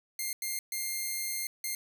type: tone bursts at uneven times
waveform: 5% pulse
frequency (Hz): 2112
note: C7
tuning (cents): +16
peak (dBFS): -22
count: 4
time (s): 0.19-0.33 / 0.42-0.59 / 0.72-1.47 / 1.64-1.75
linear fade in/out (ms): 2
effects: none